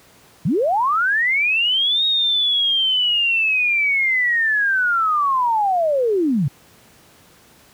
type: linear two-way sweep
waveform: sine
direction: up then down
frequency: 123.47 to 3768 to 123.47 Hz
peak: -15 dBFS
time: 0.45-6.48 s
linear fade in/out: 5 ms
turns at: 2.05 s
effects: pink hiss -50 dBFS RMS until 7.73 s + high-pass 80 Hz 12 dB/octave